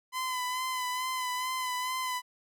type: tone with vibrato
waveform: sawtooth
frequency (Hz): 1014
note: B5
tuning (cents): +45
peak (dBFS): -27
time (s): 0.12-2.22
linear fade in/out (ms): 50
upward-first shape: sine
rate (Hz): 2.3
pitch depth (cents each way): 31
effects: none